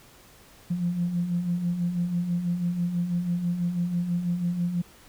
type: beating tone pair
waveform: sine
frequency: 169.8 / 175.9 Hz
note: F3 / F3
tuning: -48 / +13 cents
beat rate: 6.1 Hz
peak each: -32 / -24 dBFS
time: 0.7-4.82 s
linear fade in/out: 10 ms
effects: tanh soft clip ceiling -17 dBFS + pink hiss -53 dBFS RMS until 5.08 s